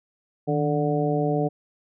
harmonic tone with a mistuned harmonic, 146.83 Hz, D3, in tune, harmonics 1 / 2 / 3 / 4 / 5, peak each -25 / -27 / -26 / -29 / -29 dBFS, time 0.47-1.49 s, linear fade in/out 20 ms, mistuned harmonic 1, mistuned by +88 cents, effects none

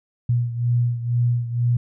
sine beating tone pair, 119.8 / 121.9 Hz, A#2 / B2, +48 / -22 cents, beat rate 2.1 Hz, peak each -19 / -24 dBFS, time 0.29-1.77 s, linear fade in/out 5 ms, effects none

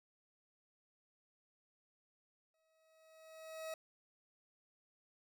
40% pulse tone with exponential growth, 639 Hz, D#5, 46 cents sharp, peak -40 dBFS, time 2.54-3.74 s, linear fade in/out 2 ms, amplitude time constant 260 ms, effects none

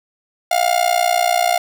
45% pulse tone with amplitude modulation, 706 Hz, F5, 19 cents sharp, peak -10 dBFS, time 0.51-1.58 s, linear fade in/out 5 ms, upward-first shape sine, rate 60.2 Hz, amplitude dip 90%, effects none

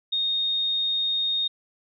sine tone, 3700 Hz, A#7, 14 cents flat, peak -22 dBFS, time 0.12-1.48 s, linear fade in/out 10 ms, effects none

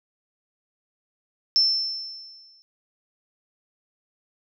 sine tone with exponential decay, 5330 Hz, E8, 18 cents sharp, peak -14 dBFS, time 1.56-2.62 s, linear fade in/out 0 ms, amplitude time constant 230 ms, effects none

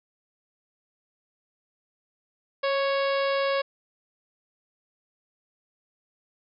harmonic tone with a mistuned harmonic, 554.4 Hz, C#5, in tune, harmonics 1 / 2 / 3 / 4 / 5 / 6 / 7 / 8 / 9, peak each -24 / -30 / -34 / -36 / -38 / -40 / -41 / -42 / -43 dBFS, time 2.63-3.62 s, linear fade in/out 10 ms, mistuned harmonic 1, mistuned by -17 cents, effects none

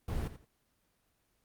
brown noise with echo, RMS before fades -35 dBFS, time 0.08-0.28 s, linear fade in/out 5 ms, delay 85 ms, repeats 2, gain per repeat -12 dB, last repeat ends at 0.45 s, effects pink hiss -75 dBFS RMS until 1.44 s + Opus 24 kbps

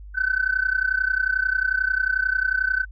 sine tone with amplitude modulation, 1520 Hz, F#6, 46 cents sharp, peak -15 dBFS, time 0.14-2.86 s, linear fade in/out 50 ms, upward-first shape sine, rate 31.2 Hz, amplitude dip 90%, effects tanh soft clip ceiling -11 dBFS + added 50 Hz sine -37 dBFS peak until 2.91 s

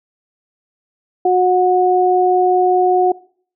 sine tone pair together, 365 / 730 Hz, F#4 / F#5, -24 / -24 cents, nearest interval octave, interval 1200 cents, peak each -13 dBFS, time 1.25-3.12 s, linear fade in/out 5 ms, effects noise-tail reverb RT60 0.5 s tail -21 dB re dry

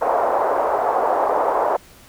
pink band-pass noise, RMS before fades -19 dBFS, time 0.01-1.77 s, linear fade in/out 10 ms, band 510 to 990 Hz, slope 24 dB/octave, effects pink hiss -47 dBFS RMS until 2.08 s

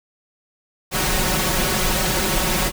pink noise with comb filter, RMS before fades -20 dBFS, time 0.91-2.72 s, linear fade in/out 50 ms, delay 5.4 ms, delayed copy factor +0.9, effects none

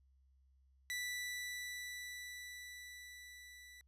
sawtooth tone with level ramp, 1972 Hz, B6, 3 cents flat, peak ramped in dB -35 to -52 dBFS, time 0.9-3.81 s, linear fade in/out 0 ms, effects added 66 Hz sine -67 dBFS peak until 3.87 s + resampled to 32000 Hz

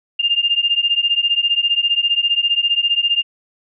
sine beating tone pair, 2800 / 2815 Hz, F7 / F7, +4 / +13 cents, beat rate 15 Hz, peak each -17 dBFS, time 0.19-3.23 s, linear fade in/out 10 ms, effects none

